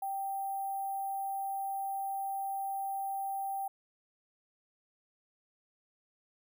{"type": "tone with sample-and-hold", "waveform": "sine", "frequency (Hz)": 784, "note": "G5", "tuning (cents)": 0, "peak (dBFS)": -33, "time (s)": [0.02, 3.68], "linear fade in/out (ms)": 5, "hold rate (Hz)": 11025, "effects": []}